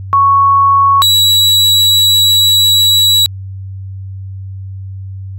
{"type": "tone pair in turn", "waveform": ["sine", "40% pulse"], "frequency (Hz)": [1108.7, 3902], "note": ["C#6", "B7"], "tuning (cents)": [0, -22], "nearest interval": "octave + minor seventh", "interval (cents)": 2178, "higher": "second", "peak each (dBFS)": -5, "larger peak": "neither", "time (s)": [[0.13, 1.02], [1.02, 3.26]], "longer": "second", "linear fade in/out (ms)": 0, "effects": ["added 96 Hz sine -22 dBFS peak until 5.38 s"]}